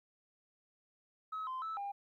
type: tone with pitch steps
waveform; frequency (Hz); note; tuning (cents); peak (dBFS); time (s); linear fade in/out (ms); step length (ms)
sine; 1282 / 1036 / 1311 / 803; E6 / C6 / E6 / G5; -49 / -17 / -10 / +41; -36; 1.32-1.92; 10; 150
effects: tanh soft clip ceiling -35 dBFS + 13-bit